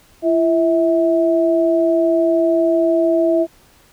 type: tone pair together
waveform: sine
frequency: 337 / 650 Hz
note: E4 / E5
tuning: +38 / -24 cents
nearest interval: major seventh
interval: 1138 cents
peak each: -15 dBFS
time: 0.22-3.47 s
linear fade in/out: 50 ms
effects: pink hiss -51 dBFS RMS until 3.92 s